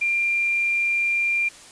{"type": "tone", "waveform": "sine", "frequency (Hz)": 2385, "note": "D7", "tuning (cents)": 26, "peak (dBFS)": -19, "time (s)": [0.01, 1.49], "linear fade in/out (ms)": 10, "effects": ["white hiss -45 dBFS RMS until 1.71 s", "resampled to 22050 Hz"]}